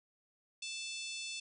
harmonic tone with a mistuned harmonic, 880 Hz, A5, in tune, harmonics 3 / 4 / 5 / 6 / 7 / 8 / 9 / 10, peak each -44 / -46 / -48 / -50 / -51 / -52 / -53 / -54 dBFS, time 0.62-1.4 s, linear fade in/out 5 ms, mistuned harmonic 7, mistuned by -21 cents, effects none

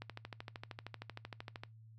click train, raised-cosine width 0.3 ms, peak -28 dBFS, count 22, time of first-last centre 0.02-1.635 s, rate 13 Hz, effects noise-tail reverb RT60 0.2 s tail -22 dB re dry + added 111 Hz sine -55 dBFS peak until 1.98 s

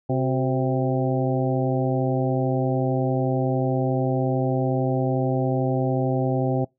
harmonic tone with a mistuned harmonic, 131.1 Hz, C3, 4 cents sharp, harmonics 1 / 2 / 3 / 4 / 5 / 6, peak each -23 / -26 / -28 / -29 / -30 / -31 dBFS, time 0.09-6.65 s, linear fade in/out 10 ms, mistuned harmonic 3, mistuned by -61 cents, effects noise-tail reverb RT60 0.2 s tail -25 dB re dry

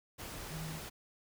sine tone in noise, 158.5 Hz, D#3, 32 cents sharp, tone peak -41 dBFS, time 0.51-0.8 s, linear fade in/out 20 ms, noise pink, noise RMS -45 dBFS, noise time 0.18-0.9 s, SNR +1 dB, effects none

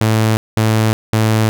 sawtooth tone bursts, 110 Hz, A2, in tune, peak -7 dBFS, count 3, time 0.01-1.49 s, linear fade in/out 0 ms, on 360 ms, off 200 ms, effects none

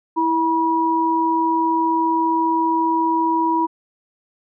sine tone pair together, 327.4 / 967.3 Hz, E4 / B5, -12 / -36 cents, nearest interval octave + perfect fifth, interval 1876 cents, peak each -20 / -17 dBFS, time 0.16-3.67 s, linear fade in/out 20 ms, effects none

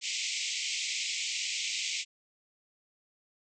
pink band-pass noise, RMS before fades -34 dBFS, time 0.01-2.05 s, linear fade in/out 50 ms, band 2100 to 7800 Hz, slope 96 dB/octave, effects none

